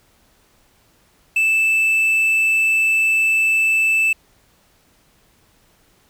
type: tone with quantisation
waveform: triangle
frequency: 2637 Hz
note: E7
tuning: in tune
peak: -12 dBFS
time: 1.36-4.13 s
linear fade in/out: 5 ms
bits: 7
effects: pink hiss -57 dBFS RMS until 6.09 s